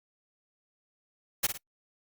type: noise with echo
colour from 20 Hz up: white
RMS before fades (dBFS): -25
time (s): 1.43-1.47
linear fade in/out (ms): 10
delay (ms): 54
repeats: 2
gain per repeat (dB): -8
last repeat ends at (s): 1.578
effects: noise-tail reverb RT60 0.1 s tail -25 dB re dry + Opus 48 kbps